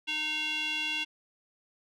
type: tone with band-pass filter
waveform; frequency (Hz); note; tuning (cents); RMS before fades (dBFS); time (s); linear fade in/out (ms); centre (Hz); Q
square; 307; D#4; -23; -32; 0.07-1.05; 20; 3000; 9.5
effects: none